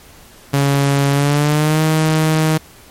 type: tone with pitch glide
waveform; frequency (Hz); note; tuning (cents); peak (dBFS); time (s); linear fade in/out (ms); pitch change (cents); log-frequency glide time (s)
sawtooth; 140 to 157.14; C#3 to D#3; +18 to +17; -8; 0.53-2.58; 10; +199; 1.11-1.82
effects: pink hiss -43 dBFS RMS until 2.9 s + MP3 64 kbps